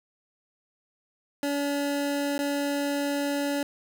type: tone with dropouts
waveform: 25% pulse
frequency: 285 Hz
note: C#4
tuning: 48 cents sharp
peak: -22 dBFS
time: 1.43-3.63 s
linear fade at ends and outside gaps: 1 ms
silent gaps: 2.38-2.39 s
effects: none